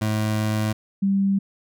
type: tone pair in turn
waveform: 25% pulse / sine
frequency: 107.8 / 196.23 Hz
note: A2 / G3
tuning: -35 / +2 cents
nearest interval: minor seventh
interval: 1037 cents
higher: second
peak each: -17 dBFS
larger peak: neither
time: 0.01-0.73 / 1.02-1.39 s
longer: first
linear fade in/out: 10 ms
effects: none